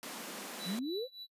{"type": "high-pass noise", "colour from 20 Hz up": "pink", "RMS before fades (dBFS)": -44, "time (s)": [0.03, 0.79], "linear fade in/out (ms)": 0, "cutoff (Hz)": 190, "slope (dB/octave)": 48}
{"type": "tone with tremolo", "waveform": "triangle", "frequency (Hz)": 3951, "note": "B7", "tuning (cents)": 0, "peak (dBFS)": -38, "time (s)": [0.58, 1.27], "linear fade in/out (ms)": 50, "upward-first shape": "triangle", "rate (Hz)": 3.3, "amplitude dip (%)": 95}
{"type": "exponential sweep", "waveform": "sine", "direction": "up", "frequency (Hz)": [164.81, 546], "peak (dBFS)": -34, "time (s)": [0.65, 1.08], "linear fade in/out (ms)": 50}
{"effects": ["noise-tail reverb RT60 0.1 s tail -25 dB re dry", "resampled to 32000 Hz"]}